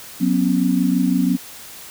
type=tone cluster; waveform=sine; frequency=183.6 / 246.2 / 272.2 Hz; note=F#3 / B3 / C#4; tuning=-13 / -5 / -31 cents; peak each=-19 dBFS; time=0.2-1.37 s; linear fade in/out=20 ms; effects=white hiss -38 dBFS RMS until 1.9 s